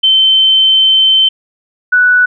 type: tone pair in turn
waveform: sine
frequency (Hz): 3088 / 1480.2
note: G7 / F#6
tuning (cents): -27 / 0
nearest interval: octave + minor second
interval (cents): 1273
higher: first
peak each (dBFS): -5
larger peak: neither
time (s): 0.03-1.29 / 1.92-2.26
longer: first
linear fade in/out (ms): 10
effects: none